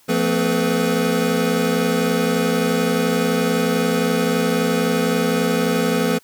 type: tone cluster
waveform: square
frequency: 172.4 / 223.9 / 255.4 / 429.7 / 493.6 Hz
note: F3 / A3 / C4 / A4 / B4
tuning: -22 / +30 / -42 / -41 / -1 cents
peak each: -24 dBFS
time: 0.08-6.19 s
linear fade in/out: 20 ms
effects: white hiss -54 dBFS RMS until 6.23 s